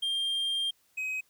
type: tone pair in turn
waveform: triangle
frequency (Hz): 3195 / 2530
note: G7 / D#7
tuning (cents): +32 / +28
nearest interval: major third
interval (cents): 404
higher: first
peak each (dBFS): -26 / -29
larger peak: first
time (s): 0.02-0.71 / 0.97-1.21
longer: first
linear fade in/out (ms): 10
effects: white hiss -68 dBFS RMS until 1.29 s